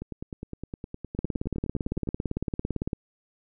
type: two click trains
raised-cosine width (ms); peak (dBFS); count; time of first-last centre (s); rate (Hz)
3; -22 / -15; 21 / 32; 0.02-2.073 / 1.19-2.932; 9.74 / 17.8
effects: none